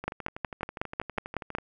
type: two click trains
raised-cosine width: 0.5 ms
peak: -13 / -22 dBFS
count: 9 / 20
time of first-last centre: 0.08-1.551 / 0.04-1.585 s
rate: 5.44 / 12.3 Hz
effects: none